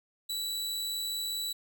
sawtooth tone, 3943 Hz, B7, 4 cents flat, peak -29 dBFS, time 0.29-1.53 s, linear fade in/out 10 ms, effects none

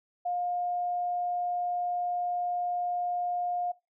sine tone, 710 Hz, F5, 28 cents sharp, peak -28 dBFS, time 0.25-3.72 s, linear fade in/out 10 ms, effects noise-tail reverb RT60 0.2 s tail -18 dB re dry

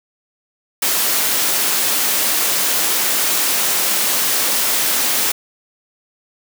white high-pass noise, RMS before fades -17 dBFS, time 0.82-5.32 s, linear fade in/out 5 ms, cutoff 220 Hz, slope 12 dB/octave, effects none

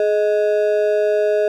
triangle ring-modulated tone, 523.3 Hz, C5, in tune, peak -9 dBFS, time 0-1.48 s, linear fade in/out 2 ms, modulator 102 Hz, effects none

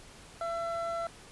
triangle tone pair together, 673 / 1344.3 Hz, E5 / E6, +36 / +34 cents, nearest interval octave, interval 1198 cents, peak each -31 / -35 dBFS, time 0.41-1.07 s, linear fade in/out 2 ms, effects pink hiss -52 dBFS RMS until 1.31 s + resampled to 24000 Hz

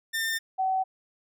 sawtooth / sine tone pair in turn, 1803 / 758.1 Hz, A6 / F#5, +42 / +42 cents, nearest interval octave + minor third, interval 1500 cents, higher first, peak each -23 dBFS, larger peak neither, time 0.13-0.39 / 0.58-0.84 s, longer neither, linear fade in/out 20 ms, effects none

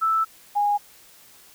sine tone pair in turn, 1318.5 / 822 Hz, E6 / G#5, 0 / -18 cents, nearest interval minor sixth, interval 818 cents, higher first, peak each -18 dBFS, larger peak neither, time 0.01-0.25 / 0.55-0.78 s, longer first, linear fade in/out 20 ms, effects white hiss -51 dBFS RMS until 1.54 s

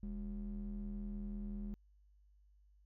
triangle ring-modulated tone, 82.41 Hz, E2, in tune, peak -35 dBFS, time 0.03-1.74 s, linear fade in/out 0 ms, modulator 122 Hz, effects added 50 Hz sine -64 dBFS peak until 2.85 s

